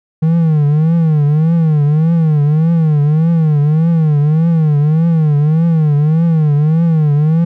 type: tone with vibrato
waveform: triangle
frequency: 156.2 Hz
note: D#3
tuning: 7 cents sharp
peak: -6 dBFS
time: 0.22-7.45 s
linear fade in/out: 10 ms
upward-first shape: triangle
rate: 1.7 Hz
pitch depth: 150 cents each way
effects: none